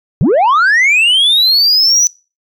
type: linear sweep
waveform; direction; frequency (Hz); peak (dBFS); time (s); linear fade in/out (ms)
sine; up; 108.2 to 5990; -4; 0.21-2.07; 0
effects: noise-tail reverb RT60 0.3 s tail -24 dB re dry + tanh soft clip ceiling -6 dBFS